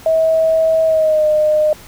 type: tone with pitch glide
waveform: sine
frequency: 644 to 611 Hz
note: E5 to D#5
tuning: -41 to -32 cents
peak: -10 dBFS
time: 0.06-1.73 s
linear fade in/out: 2 ms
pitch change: -91 cents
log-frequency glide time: 0.85-1.25 s
effects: pink hiss -39 dBFS RMS until 1.87 s